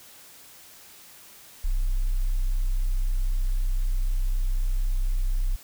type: tone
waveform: sine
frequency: 31.96 Hz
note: C1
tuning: 40 cents flat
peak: -19 dBFS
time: 1.64-5.56 s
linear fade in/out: 10 ms
effects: tanh soft clip ceiling -19 dBFS + white hiss -49 dBFS RMS until 5.63 s